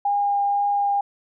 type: tone with vibrato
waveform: sine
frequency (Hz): 809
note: G#5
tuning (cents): -46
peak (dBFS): -18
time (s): 0.05-1.01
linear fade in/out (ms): 5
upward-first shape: triangle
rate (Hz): 2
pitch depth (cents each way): 9
effects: none